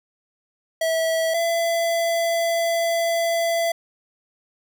square tone pair in turn, 651 / 672 Hz, E5 / E5, -22 / +33 cents, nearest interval minor second, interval 55 cents, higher second, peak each -20 dBFS, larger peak neither, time 0.81-1.34 / 1.34-3.72 s, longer second, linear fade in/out 5 ms, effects none

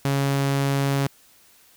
sawtooth tone, 138.59 Hz, C#3, in tune, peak -16 dBFS, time 0.05-1.07 s, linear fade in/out 2 ms, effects white hiss -55 dBFS RMS until 1.76 s

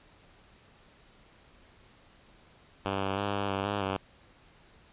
5% pulse tone with pitch steps, 97.7 / 97.1 / 101.1 / 100.2 / 97.7 / 102 / 96.6 Hz, G2 / G2 / G#2 / G2 / G2 / G#2 / G2, -5 / -16 / -46 / +38 / -5 / -31 / -25 cents, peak -18 dBFS, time 2.85-3.97 s, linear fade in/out 5 ms, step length 160 ms, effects pink hiss -59 dBFS RMS until 4.92 s + resampled to 8000 Hz

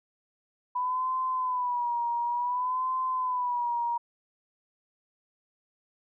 sine tone with vibrato, 987.8 Hz, B5, in tune, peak -26 dBFS, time 0.75-3.98 s, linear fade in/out 10 ms, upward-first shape sine, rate 0.56 Hz, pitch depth 76 cents each way, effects none

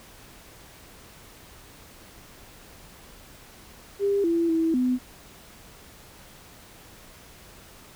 sine tone with pitch steps, 400.3 / 335.7 / 326 / 251.9 Hz, G4 / E4 / E4 / B3, +36 / +32 / -19 / +34 cents, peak -20 dBFS, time 3.99-4.99 s, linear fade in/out 50 ms, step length 250 ms, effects pink hiss -49 dBFS RMS until 7.95 s

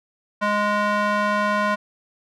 square tone with band-pass filter, 207.7 Hz, G#3, in tune, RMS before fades -21 dBFS, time 0.41-1.76 s, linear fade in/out 20 ms, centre 1200 Hz, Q 1.5, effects none

